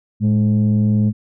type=tone pair together; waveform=sine; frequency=110.4 / 210.6 Hz; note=A2 / G#3; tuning=+6 / +24 cents; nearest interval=major seventh; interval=1118 cents; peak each=-13 dBFS; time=0.2-1.13 s; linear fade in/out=50 ms; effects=tanh soft clip ceiling -9 dBFS